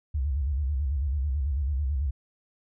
sine tone with vibrato, 69.6 Hz, C#2, 8 cents sharp, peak -24 dBFS, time 0.14-2.11 s, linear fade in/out 10 ms, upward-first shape square, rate 9.1 Hz, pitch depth 130 cents each way, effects none

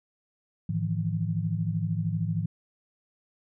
sine tone cluster, 107.1 / 157.1 / 170.1 Hz, A2 / D#3 / F3, -46 / +17 / -45 cents, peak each -30 dBFS, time 0.69-2.46 s, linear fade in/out 5 ms, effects none

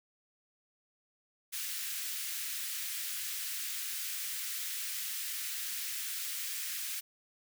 white high-pass noise, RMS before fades -38 dBFS, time 1.52-7.01 s, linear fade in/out 20 ms, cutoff 1600 Hz, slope 24 dB/octave, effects none

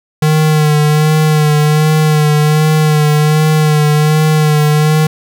square tone with vibrato, 152.7 Hz, D#3, 32 cents flat, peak -8 dBFS, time 0.22-5.07 s, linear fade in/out 5 ms, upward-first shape sine, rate 1.3 Hz, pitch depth 31 cents each way, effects none

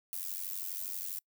violet noise with amplitude modulation, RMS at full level -35 dBFS, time 0.13-1.19 s, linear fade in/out 0 ms, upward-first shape sine, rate 92.4 Hz, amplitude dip 90%, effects noise-tail reverb RT60 0.1 s tail -26 dB re dry

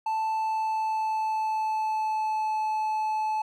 triangle tone with pitch glide, 880 to 865.4 Hz, A5 to A5, 0 to -29 cents, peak -23 dBFS, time 0.06-3.42 s, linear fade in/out 5 ms, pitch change -29 cents, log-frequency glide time 0.28-2.59 s, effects none

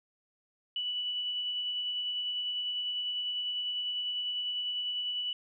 sine tone with tremolo, 2960 Hz, F#7, in tune, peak -30 dBFS, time 0.76-5.33 s, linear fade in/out 2 ms, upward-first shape sine, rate 10 Hz, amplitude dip 25%, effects none

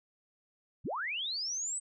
sine linear sweep, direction up, 49 to 8200 Hz, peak -33 dBFS, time 0.84-1.8 s, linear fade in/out 20 ms, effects none

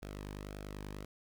sawtooth tone with flanger, 50.2 Hz, G1, 42 cents sharp, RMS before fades -45 dBFS, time 0.02-1.05 s, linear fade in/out 5 ms, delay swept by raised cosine 1 to 1.52 ms, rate 1.8 Hz, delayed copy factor -0.5, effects 11-bit

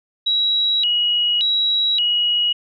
sine tone with vibrato, 3355 Hz, G#7, 17 cents sharp, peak -15 dBFS, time 0.26-2.53 s, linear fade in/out 10 ms, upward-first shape square, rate 0.87 Hz, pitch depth 250 cents each way, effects none

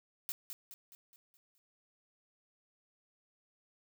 blue noise with echo, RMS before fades -38 dBFS, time 0.29-0.32 s, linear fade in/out 0 ms, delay 210 ms, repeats 6, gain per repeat -6 dB, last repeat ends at 1.58 s, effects none

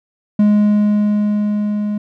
triangle tone with level ramp, 208.5 Hz, G#3, 7 cents sharp, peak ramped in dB -6 to -15 dBFS, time 0.39-1.98 s, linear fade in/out 5 ms, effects none

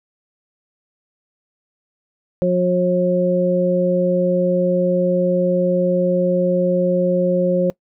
harmonic tone, 180 Hz, F#3, 47 cents flat, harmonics 1 / 2 / 3, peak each -18 / -22 / -16 dBFS, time 2.42-7.7 s, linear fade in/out 0 ms, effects noise-tail reverb RT60 0.1 s tail -23 dB re dry

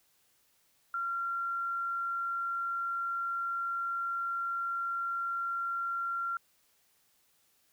sine tone, 1375 Hz, F6, 27 cents flat, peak -31 dBFS, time 0.94-6.37 s, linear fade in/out 2 ms, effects white hiss -70 dBFS RMS until 7.72 s

